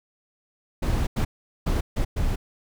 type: noise bursts at uneven times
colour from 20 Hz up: brown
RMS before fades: -23 dBFS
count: 5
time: 0.82-1.07 / 1.16-1.25 / 1.66-1.81 / 1.96-2.05 / 2.16-2.36 s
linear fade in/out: 10 ms
effects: none